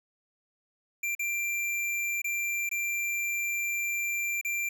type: tone with dropouts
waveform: square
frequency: 2365 Hz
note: D7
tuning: 12 cents sharp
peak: -29 dBFS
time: 1.03-4.69 s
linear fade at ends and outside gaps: 5 ms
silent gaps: 1.151-1.193 / 2.219-2.243 / 2.692-2.713 / 4.413-4.448 s
effects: 10-bit